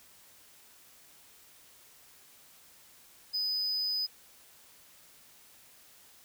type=tone; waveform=triangle; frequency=4998 Hz; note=D#8; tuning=7 cents sharp; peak=-28 dBFS; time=3.33-4.07 s; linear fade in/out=20 ms; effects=white hiss -58 dBFS RMS until 6.24 s